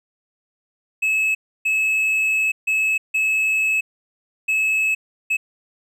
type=tone bursts at uneven times; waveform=triangle; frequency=2589 Hz; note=E7; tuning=32 cents flat; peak=-15 dBFS; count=6; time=1.02-1.35 / 1.65-2.52 / 2.67-2.98 / 3.14-3.81 / 4.48-4.95 / 5.3-5.37 s; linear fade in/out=10 ms; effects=none